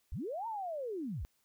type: linear two-way sweep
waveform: sine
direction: up then down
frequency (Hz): 36.93 to 935 to 39.79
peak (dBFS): -36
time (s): 0.12-1.25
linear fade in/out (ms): 0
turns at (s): 0.47
effects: white hiss -75 dBFS RMS until 1.44 s